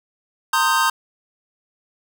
square chord, C minor seventh, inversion third, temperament equal with one note detuned, 917.9 / 1046.5 / 1244.5 / 1568 Hz, Bb5 / C6 / Eb6 / G6, -27 / 0 / 0 / 0 cents, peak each -22 dBFS, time 0.53-0.9 s, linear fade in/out 5 ms, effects none

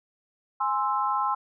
sine chord, Ab augmented, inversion none, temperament equal, 830.6 / 1046.5 / 1318.5 Hz, Ab5 / C6 / E6, 0 / 0 / 0 cents, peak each -28 / -26 / -29 dBFS, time 0.6-1.35 s, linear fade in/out 10 ms, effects none

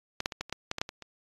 clicks, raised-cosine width 0.2 ms, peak -14 / -10 / -20 / -15 / -27 / -15 / -13 / -16 / -10 / -22 / -26 dBFS, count 11, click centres 0.204 / 0.259 / 0.322 / 0.41 / 0.496 / 0.526 / 0.714 / 0.784 / 0.815 / 0.891 / 1.023 s, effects AAC 32 kbps

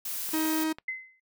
blue noise, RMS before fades -34 dBFS, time 0.05-0.64 s, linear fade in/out 5 ms
click train, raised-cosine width 0.3 ms, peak -25 dBFS, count 4, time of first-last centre 0.29-0.785 s, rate 6.06 Hz
45% pulse tone, 315.5 Hz, D#4, 24 cents sharp, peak -26 dBFS, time 0.33-0.73 s, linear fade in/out 10 ms
sine tone with exponential decay, 2052 Hz, C7, 34 cents flat, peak -27 dBFS, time 0.88-1.2 s, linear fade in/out 5 ms, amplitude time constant 68 ms
effects noise-tail reverb RT60 0.1 s tail -23 dB re dry

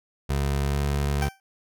25% pulse tone with pitch glide, 70 to 71.14 Hz, C#2 to C#2, +18 to +45 cents, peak -19 dBFS, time 0.29-1.29 s, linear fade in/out 10 ms, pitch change +27 cents, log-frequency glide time 0.65-0.82 s
20% pulse tone with exponential decay, 778 Hz, G5, 13 cents flat, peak -20 dBFS, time 1.22-1.4 s, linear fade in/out 1 ms, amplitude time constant 38 ms
effects none

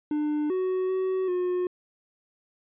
triangle tone with pitch steps, 299.4 / 372 / 375.9 / 360.5 Hz, D4 / F#4 / F#4 / F#4, +33 / +9 / +27 / -45 cents, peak -22 dBFS, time 0.11-1.67 s, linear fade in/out 2 ms, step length 390 ms, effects resampled to 8000 Hz

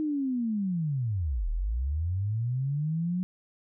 sine linear two-way sweep, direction down then up, 314.2 to 36.38 to 185.1 Hz, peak -26 dBFS, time 0-3.23 s, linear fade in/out 0 ms, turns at 1.49 s, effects none

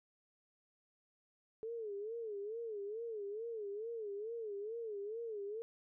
sine tone with vibrato, 432.1 Hz, A4, 31 cents flat, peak -40 dBFS, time 1.63-5.62 s, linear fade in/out 0 ms, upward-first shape sine, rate 2.3 Hz, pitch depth 140 cents each way, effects none

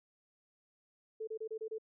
sine tone bursts, 440 Hz, A4, in tune, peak -37 dBFS, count 6, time 1.2-1.784 s, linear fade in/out 10 ms, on 74 ms, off 28 ms, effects none

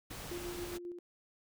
pink noise, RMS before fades -45 dBFS, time 0.1-0.78 s, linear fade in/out 10 ms
sine tone with tremolo, 350.4 Hz, F4, 6 cents sharp, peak -39 dBFS, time 0.31-0.99 s, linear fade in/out 5 ms, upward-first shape square, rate 7.4 Hz, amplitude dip 45%
effects none

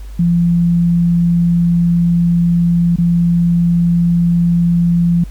sine tone with dropouts, 171.6 Hz, F3, 30 cents flat, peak -9 dBFS, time 0.19-5.24 s, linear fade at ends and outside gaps 5 ms, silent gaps 2.96-2.984 s, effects added 50 Hz sine -26 dBFS peak until 5.3 s + pink hiss -46 dBFS RMS until 5.3 s

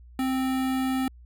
square tone with notch filter, 261.6 Hz, C4, in tune, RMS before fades -26 dBFS, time 0.19-1.08 s, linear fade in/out 2 ms, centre 5700 Hz, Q 1.4, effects added 60 Hz sine -46 dBFS peak until 1.25 s

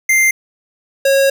square tone pair in turn, 2093 / 546.7 Hz, C7 / C#5, 0 / -24 cents, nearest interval octave + major seventh, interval 2324 cents, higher first, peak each -10 dBFS, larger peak neither, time 0.09-0.31 / 1.05-1.3 s, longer second, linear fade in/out 5 ms, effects none

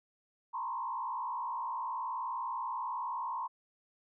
sine tone with frequency modulation, 990 Hz, B5, 4 cents sharp, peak -34 dBFS, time 0.53-3.48 s, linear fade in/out 20 ms, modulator 59.8 Hz, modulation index 1.5, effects none

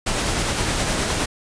pink noise with tremolo, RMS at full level -21 dBFS, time 0.06-1.26 s, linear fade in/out 10 ms, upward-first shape sine, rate 9.7 Hz, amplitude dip 25%, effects resampled to 22050 Hz

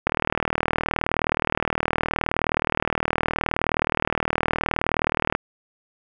click train, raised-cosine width 0.5 ms, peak -5 dBFS, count 208, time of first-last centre 0.07-5.351 s, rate 39.2 Hz, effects none

